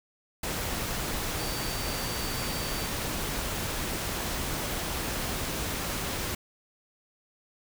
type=tone in noise; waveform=sine; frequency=4600 Hz; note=D8; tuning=37 cents flat; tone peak=-40 dBFS; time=1.39-2.87 s; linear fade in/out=5 ms; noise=pink; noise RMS=-32 dBFS; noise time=0.43-6.35 s; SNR=-11 dB; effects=none